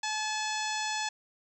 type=harmonic tone; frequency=860 Hz; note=A5; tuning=40 cents flat; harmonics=1 / 2 / 3 / 4 / 5 / 6 / 7 / 8 / 9; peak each=-34 / -37 / -39 / -40 / -41 / -42 / -42 / -43 / -44 dBFS; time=0.03-1.09 s; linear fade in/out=5 ms; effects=11-bit